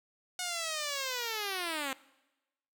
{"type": "linear sweep", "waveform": "5% pulse", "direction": "down", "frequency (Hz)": [732, 259.7], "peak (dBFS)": -22, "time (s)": [0.39, 1.93], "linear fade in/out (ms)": 2, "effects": ["noise-tail reverb RT60 1.0 s tail -21 dB re dry"]}